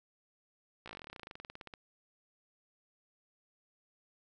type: slowing click train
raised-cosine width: 0.3 ms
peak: -30 dBFS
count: 26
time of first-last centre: 0.86-1.738 s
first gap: 16 ms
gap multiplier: 1.06
effects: none